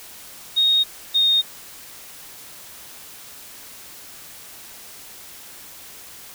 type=tone pair in turn; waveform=sine; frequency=3729 / 3699 Hz; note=A#7 / A#7; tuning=0 / -14 cents; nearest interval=unison; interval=14 cents; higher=first; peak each=-14 dBFS; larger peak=neither; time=0.56-0.84 / 1.14-1.42 s; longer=neither; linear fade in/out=20 ms; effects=white hiss -41 dBFS RMS until 6.34 s